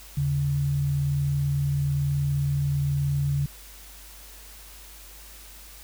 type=tone pair together; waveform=sine; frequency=80 / 141.11 Hz; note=D#2 / C#3; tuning=+49 / +31 cents; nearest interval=minor seventh; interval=982 cents; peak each=-32 / -22 dBFS; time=0.17-3.46 s; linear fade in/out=5 ms; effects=added 50 Hz sine -47 dBFS peak until 5.83 s + white hiss -47 dBFS RMS until 5.83 s